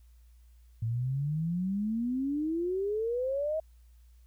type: exponential sweep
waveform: sine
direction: up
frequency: 110 to 644 Hz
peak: -28 dBFS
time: 0.82-3.6 s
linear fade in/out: 5 ms
effects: added 59 Hz sine -54 dBFS peak until 4.26 s + white hiss -73 dBFS RMS until 4.26 s